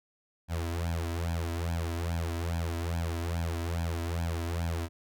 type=tone with flanger; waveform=sawtooth; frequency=84 Hz; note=E2; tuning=33 cents sharp; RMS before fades=-32 dBFS; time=0.48-4.89 s; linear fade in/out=50 ms; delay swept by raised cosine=1.2 to 3.1 ms; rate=2.4 Hz; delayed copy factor=+1; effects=none